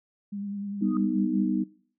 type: tone with vibrato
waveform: sine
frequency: 201.5 Hz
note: G3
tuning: 48 cents sharp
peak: -31 dBFS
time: 0.32-1.46 s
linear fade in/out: 10 ms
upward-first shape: sine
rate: 10 Hz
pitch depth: 28 cents each way
type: chord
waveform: sine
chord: G augmented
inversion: none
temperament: equal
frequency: 196 / 246.9 / 311.1 Hz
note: G3 / B3 / D#4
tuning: 0 / 0 / 0 cents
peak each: -28 dBFS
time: 0.81-1.64 s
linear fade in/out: 10 ms
type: tone with exponential growth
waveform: sine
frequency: 1244.5 Hz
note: D#6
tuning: in tune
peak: -32 dBFS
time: 0.83-0.97 s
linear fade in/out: 2 ms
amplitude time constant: 30 ms
effects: noise-tail reverb RT60 0.5 s tail -21 dB re dry